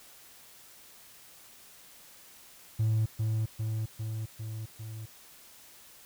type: tone with echo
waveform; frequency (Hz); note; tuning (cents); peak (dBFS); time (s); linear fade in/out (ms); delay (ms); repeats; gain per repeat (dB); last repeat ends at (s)
triangle; 110; A2; 0; -21; 2.79-3.06; 10; 400; 5; -3; 5.06
effects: tanh soft clip ceiling -19 dBFS + white hiss -54 dBFS RMS until 6.05 s